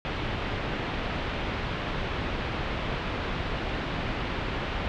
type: low-pass noise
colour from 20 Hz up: pink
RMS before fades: -31 dBFS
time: 0.05-4.88 s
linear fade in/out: 0 ms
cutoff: 3400 Hz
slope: 24 dB/octave
effects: none